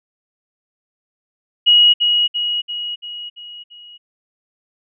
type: tone with echo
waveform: sine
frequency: 2900 Hz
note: F#7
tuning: 35 cents flat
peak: -7 dBFS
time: 1.66-1.94 s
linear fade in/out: 20 ms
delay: 340 ms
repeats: 6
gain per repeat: -5 dB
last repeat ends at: 3.98 s
effects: none